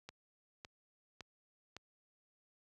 click train, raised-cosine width 0.2 ms, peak -30 dBFS, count 4, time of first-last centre 0.09-1.766 s, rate 1.79 Hz, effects high-pass 60 Hz 12 dB/octave

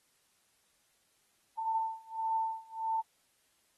sine tone with tremolo, 893 Hz, A5, 25 cents sharp, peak -28 dBFS, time 1.57-3.02 s, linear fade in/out 20 ms, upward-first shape sine, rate 1.6 Hz, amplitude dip 95%, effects white hiss -72 dBFS RMS until 3.77 s + AAC 32 kbps

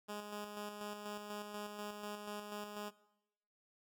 10% pulse tone with tremolo, 207.7 Hz, G#3, in tune, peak -34 dBFS, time 0.08-2.91 s, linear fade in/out 20 ms, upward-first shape square, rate 4.1 Hz, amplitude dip 40%, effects noise-tail reverb RT60 0.9 s tail -20 dB re dry

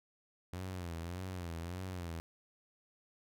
sawtooth tone with vibrato, 88.1 Hz, F2, 16 cents sharp, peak -36 dBFS, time 0.53-2.2 s, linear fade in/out 0 ms, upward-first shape sine, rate 1.7 Hz, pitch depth 110 cents each way, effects none

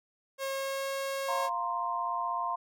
sawtooth tone with pitch glide, 541 to 544.8 Hz, C#5 to C#5, -42 to -30 cents, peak -28 dBFS, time 0.38-1.5 s, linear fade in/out 50 ms, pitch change +12 cents, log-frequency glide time 0.5-0.88 s
sine chord, F suspended fourth, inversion none, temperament just, 698.5 / 931.3 / 1047.7 Hz, F5 / Bb5 / C6, 0 / -2 / +2 cents, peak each -36 / -35 / -32 dBFS, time 1.28-2.56 s, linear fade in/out 10 ms
effects none

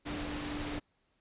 sine tone in noise, 295.2 Hz, D4, 9 cents sharp, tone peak -39 dBFS, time 0.05-0.8 s, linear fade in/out 20 ms, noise pink, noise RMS -39 dBFS, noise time 0.05-0.8 s, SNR -3 dB, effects pink hiss -75 dBFS RMS until 1.2 s + resampled to 8000 Hz

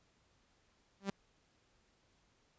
sawtooth tone with exponential growth, 196.8 Hz, G3, 7 cents sharp, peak -28 dBFS, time 1-1.1 s, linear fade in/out 5 ms, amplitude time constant 21 ms, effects pink hiss -73 dBFS RMS until 2.58 s + resampled to 16000 Hz

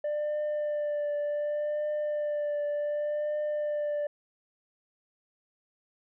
sine tone with vibrato, 593 Hz, D5, 17 cents sharp, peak -25 dBFS, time 0.04-4.07 s, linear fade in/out 5 ms, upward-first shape triangle, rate 0.67 Hz, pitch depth 23 cents each way, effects tanh soft clip ceiling -27 dBFS

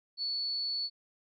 sine tone, 4435 Hz, C#8, in tune, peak -31 dBFS, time 0.17-0.9 s, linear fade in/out 50 ms, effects none

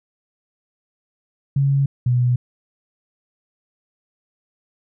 sine tone pair in turn, 138.59 / 123.47 Hz, C#3 / B2, 0 / 0 cents, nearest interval major second, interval 200 cents, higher first, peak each -14 dBFS, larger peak neither, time 1.56-1.86 / 2.06-2.36 s, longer neither, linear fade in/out 5 ms, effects none

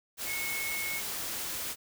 sine tone in noise, 2188 Hz, C#7, 23 cents flat, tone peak -34 dBFS, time 0.25-1.02 s, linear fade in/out 50 ms, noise white, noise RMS -36 dBFS, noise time 0.17-1.76 s, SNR -1 dB, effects none

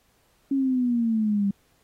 sine exponential sweep, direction down, 277.2 to 196 Hz, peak -20 dBFS, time 0.51-1.51 s, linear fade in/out 5 ms, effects pink hiss -65 dBFS RMS until 1.83 s + AAC 48 kbps

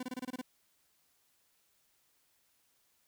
40% pulse tone bursts, 253.3 Hz, B3, 44 cents sharp, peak -36 dBFS, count 8, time 0-0.415 s, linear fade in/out 5 ms, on 30 ms, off 25 ms, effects white hiss -73 dBFS RMS until 3.07 s

